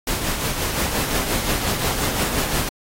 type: noise with tremolo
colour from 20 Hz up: pink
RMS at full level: -21 dBFS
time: 0.07-2.69 s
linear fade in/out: 2 ms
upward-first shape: triangle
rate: 5.7 Hz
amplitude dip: 50%
effects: AAC 48 kbps